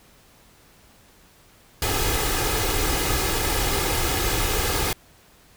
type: noise with comb filter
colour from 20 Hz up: pink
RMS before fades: -23 dBFS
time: 1.82-4.93 s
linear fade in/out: 2 ms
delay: 2.4 ms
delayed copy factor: +0.6
effects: pink hiss -54 dBFS RMS until 5.56 s